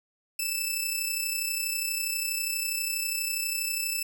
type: tone with amplitude modulation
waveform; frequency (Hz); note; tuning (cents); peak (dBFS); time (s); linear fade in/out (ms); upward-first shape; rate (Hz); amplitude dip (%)
10% pulse; 2637; E7; 0; -17; 0.39-4.03; 5; sine; 32.3; 45
effects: none